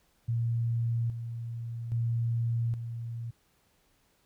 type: tone with tremolo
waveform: sine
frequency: 116.54 Hz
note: A#2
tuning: in tune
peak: -26 dBFS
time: 0.28-3.31 s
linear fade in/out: 10 ms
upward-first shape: square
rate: 0.61 Hz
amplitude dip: 60%
effects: pink hiss -69 dBFS RMS until 4.25 s